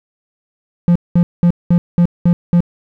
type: tone bursts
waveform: triangle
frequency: 173.6 Hz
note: F3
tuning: 10 cents flat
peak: -5 dBFS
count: 7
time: 0.88-2.605 s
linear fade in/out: 0 ms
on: 75 ms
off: 200 ms
effects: none